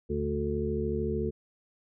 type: harmonic tone with a mistuned harmonic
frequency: 73.42 Hz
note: D2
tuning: in tune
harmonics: 1 / 2 / 3 / 5 / 6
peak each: -34 / -37 / -34 / -33 / -33 dBFS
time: 0.09-1.31 s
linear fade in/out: 20 ms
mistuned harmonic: 1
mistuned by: +56 cents
effects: none